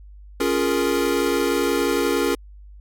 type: chord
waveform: square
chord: Bb minor seventh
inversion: first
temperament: equal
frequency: 277.2 / 349.2 / 415.3 / 466.2 Hz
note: Db4 / F4 / Ab4 / Bb4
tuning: 0 / 0 / 0 / 0 cents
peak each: -25 dBFS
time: 0.4-2.35 s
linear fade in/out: 5 ms
effects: added 50 Hz sine -40 dBFS peak until 2.8 s + AAC 64 kbps